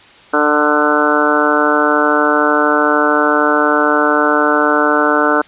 harmonic tone with a mistuned harmonic, 148.9 Hz, D3, 24 cents sharp, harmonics 2 / 3 / 4 / 5 / 6 / 7 / 8 / 9 / 10, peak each -17 / -18 / -18 / -22 / -21 / -21 / -21 / -17 / -17 dBFS, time 0.33-5.42 s, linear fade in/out 10 ms, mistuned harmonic 8, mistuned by +23 cents, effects white hiss -42 dBFS RMS until 5.47 s + resampled to 8000 Hz

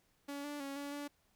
sawtooth tone with pitch steps, 283.2 / 291.5 / 276.9 / 284.5 / 288.5 Hz, C#4 / D4 / C#4 / C#4 / D4, +37 / -13 / -2 / +45 / -31 cents, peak -37 dBFS, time 0.28-1.08 s, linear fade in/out 10 ms, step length 160 ms, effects pink hiss -74 dBFS RMS until 1.35 s

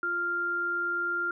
sine tone pair together, 348.6 / 1394.4 Hz, F4 / F6, -3 / -3 cents, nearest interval 2 octaves, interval 2400 cents, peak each -38 / -27 dBFS, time 0.03-1.31 s, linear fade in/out 2 ms, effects none

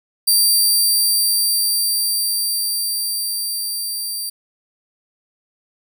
15% pulse tone with level ramp, 4699 Hz, D8, in tune, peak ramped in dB -5 to -17 dBFS, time 0.27-4.3 s, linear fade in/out 10 ms, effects none

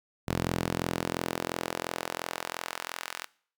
sawtooth tone with high-pass filter sweep, 42.88 Hz, F1, 31 cents flat, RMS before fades -34 dBFS, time 0.27-3.26 s, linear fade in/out 20 ms, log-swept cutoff 130 to 1400 Hz, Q 0.79, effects noise-tail reverb RT60 0.5 s tail -21 dB re dry

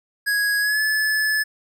square tone with pitch glide, 1661.2 to 1726.7 Hz, G#6 to A6, 0 to -33 cents, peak -19 dBFS, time 0.26-1.44 s, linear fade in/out 20 ms, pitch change +67 cents, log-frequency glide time 0.6-0.81 s, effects none

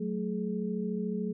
sine tone cluster, 185.8 / 219.6 / 422.4 Hz, F#3 / A3 / G#4, +7 / -3 / +29 cents, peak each -33 / -34 / -36 dBFS, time 0-1.33 s, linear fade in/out 10 ms, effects none

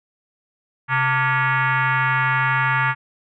sine tone with frequency modulation, 132.3 Hz, C3, 20 cents sharp, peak -16 dBFS, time 0.88-2.95 s, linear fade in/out 50 ms, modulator 516 Hz, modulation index 3.9, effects none

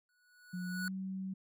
square tone with exponential growth, 1470 Hz, F#6, 12 cents flat, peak -36 dBFS, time 0.09-0.88 s, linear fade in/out 1 ms, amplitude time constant 170 ms
sine tone with pitch glide, 180.4 to 190.14 Hz, F#3 to F#3, -44 to +47 cents, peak -37 dBFS, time 0.53-1.34 s, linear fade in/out 10 ms, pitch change +91 cents, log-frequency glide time 0.7-0.92 s
effects none

